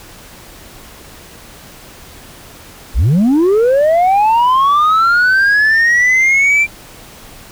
sine linear sweep, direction up, 38.2 to 2367 Hz, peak -5 dBFS, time 2.94-6.67 s, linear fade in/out 50 ms, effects tanh soft clip ceiling -7 dBFS + pink hiss -37 dBFS RMS until 7.51 s

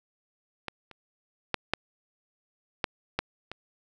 clicks, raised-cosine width 0.3 ms, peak -17 / -30 / -9 / -8 / -9 / -10 / -21 dBFS, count 7, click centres 0.683 / 0.913 / 1.543 / 1.736 / 2.842 / 3.19 / 3.516 s, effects none

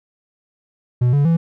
triangle tone with pitch steps, 123 / 142.93 / 166.09 Hz, B2 / D3 / E3, -7 / -47 / +13 cents, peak -10 dBFS, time 1.01-1.37 s, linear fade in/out 10 ms, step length 120 ms, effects none

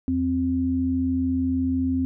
sine tone pair together, 82.54 / 261.6 Hz, E2 / C4, +3 / 0 cents, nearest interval octave + minor sixth, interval 1997 cents, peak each -28 / -21 dBFS, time 0.08-2.05 s, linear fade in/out 0 ms, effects none

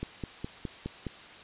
click train, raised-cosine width 3 ms, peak -21 dBFS, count 6, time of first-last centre 0.03-1.067 s, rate 4.82 Hz, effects white hiss -48 dBFS RMS until 1.43 s + resampled to 8000 Hz

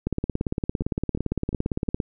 two click trains, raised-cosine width 3 ms, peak -21 / -11 dBFS, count 4 / 35, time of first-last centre 0.82-1.884 / 0.07-2.002 s, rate 2.82 / 17.6 Hz, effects none

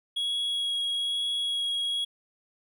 triangle tone with vibrato, 3322 Hz, G#7, in tune, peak -25 dBFS, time 0.16-2.05 s, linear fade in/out 10 ms, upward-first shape sine, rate 1.1 Hz, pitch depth 9 cents each way, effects none

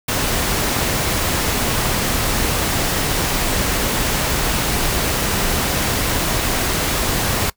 pink noise, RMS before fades -19 dBFS, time 0.08-7.5 s, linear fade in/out 5 ms, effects noise-tail reverb RT60 0.1 s tail -21 dB re dry

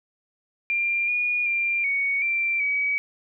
sine tone with pitch steps, 2386 / 2442 / 2382 / 2232 / 2354 / 2272 Hz, D7 / D#7 / D7 / C#7 / D7 / C#7, +27 / -33 / +24 / +11 / +3 / +42 cents, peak -21 dBFS, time 0.7-2.98 s, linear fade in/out 0 ms, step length 380 ms, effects none

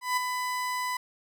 30% pulse tone with ADSR envelope, 1000 Hz, B5, 21 cents sharp, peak -20 dBFS, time 0.01-0.97 s, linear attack 160 ms, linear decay 10 ms, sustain -6 dB, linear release 4 ms, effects none

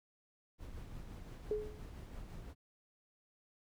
brown noise with tremolo, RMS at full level -47 dBFS, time 0.58-2.55 s, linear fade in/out 50 ms, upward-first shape sine, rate 5.8 Hz, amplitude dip 30%
sine tone with exponential decay, 423.8 Hz, G#4, 35 cents sharp, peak -30 dBFS, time 1.51-1.89 s, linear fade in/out 2 ms, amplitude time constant 81 ms
effects none

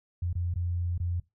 sine tone with dropouts, 87.31 Hz, F2, in tune, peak -27 dBFS, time 0.22-1.2 s, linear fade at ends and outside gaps 5 ms, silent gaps 0.33-0.353 / 0.54-0.558 / 0.979-1 s, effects noise-tail reverb RT60 0.2 s tail -20 dB re dry

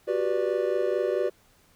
triangle chord, G major seventh, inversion third, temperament just, 367.5 / 392 / 490 / 588 Hz, F#4 / G4 / B4 / D5, -12 / 0 / -14 / +2 cents, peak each -27 dBFS, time 0.07-1.3 s, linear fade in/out 20 ms, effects pink hiss -61 dBFS RMS until 1.75 s

